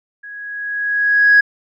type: tone with level ramp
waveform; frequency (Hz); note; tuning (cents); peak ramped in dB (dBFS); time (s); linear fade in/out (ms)
sine; 1661.2; G#6; 0; -31 to -4; 0.23-1.41; 10
effects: tanh soft clip ceiling -3 dBFS

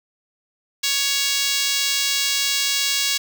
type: tone with high-pass filter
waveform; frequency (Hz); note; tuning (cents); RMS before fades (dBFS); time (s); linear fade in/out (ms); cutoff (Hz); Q
5% pulse; 557; C#5; +8; -21; 0.83-3.18; 10; 2500; 0.76
effects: none

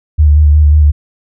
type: tone with vibrato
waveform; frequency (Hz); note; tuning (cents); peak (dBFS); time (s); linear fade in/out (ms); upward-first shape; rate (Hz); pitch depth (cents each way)
sine; 74.9; D2; +35; -3; 0.18-0.92; 20; square; 5.5; 28
effects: none

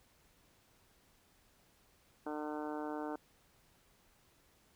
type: harmonic tone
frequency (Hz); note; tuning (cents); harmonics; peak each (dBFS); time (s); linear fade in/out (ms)
150.9; D3; +47; 2 / 3 / 4 / 5 / 6 / 7 / 8 / 9 / 10; -41 / -45 / -47 / -47 / -47 / -54 / -54 / -54 / -54; 2.26-3.16; 5
effects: pink hiss -69 dBFS RMS until 4.75 s

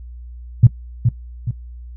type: tone with echo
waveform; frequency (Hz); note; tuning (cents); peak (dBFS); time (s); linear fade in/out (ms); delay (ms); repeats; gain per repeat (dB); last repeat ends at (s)
sine; 118.8; A#2; +33; -3; 0.63-0.67; 5; 420; 2; -7; 1.51
effects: noise-tail reverb RT60 0.1 s tail -18 dB re dry + added 60 Hz sine -32 dBFS peak until 1.96 s

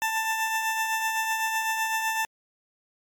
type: tone with tremolo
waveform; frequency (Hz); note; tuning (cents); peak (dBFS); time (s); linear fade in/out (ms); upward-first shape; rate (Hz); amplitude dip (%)
20% pulse; 887; A5; +14; -18; 0.02-2.25; 0; triangle; 7.9; 45
effects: MP3 96 kbps

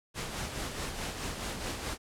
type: noise with tremolo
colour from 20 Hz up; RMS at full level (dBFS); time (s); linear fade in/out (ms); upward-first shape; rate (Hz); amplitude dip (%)
pink; -35; 0.14-1.98; 50; sine; 4.7; 45
effects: low-pass 10000 Hz 12 dB/octave

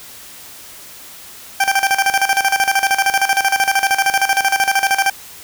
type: tone with tremolo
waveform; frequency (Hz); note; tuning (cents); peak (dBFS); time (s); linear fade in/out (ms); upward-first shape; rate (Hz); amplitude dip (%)
20% pulse; 784; G5; 0; -6; 1.6-5.1; 5; square; 13; 75
effects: white hiss -37 dBFS RMS until 5.43 s

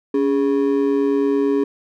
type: ring-modulated tone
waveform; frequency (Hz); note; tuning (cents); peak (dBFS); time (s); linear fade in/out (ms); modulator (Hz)
triangle; 347; F4; -11; -10; 0.14-1.64; 5; 64.5
effects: none

